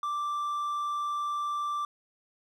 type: tone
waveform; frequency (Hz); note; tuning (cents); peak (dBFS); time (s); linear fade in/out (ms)
triangle; 1174.7; D6; 0; -27; 0.03-1.85; 2
effects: none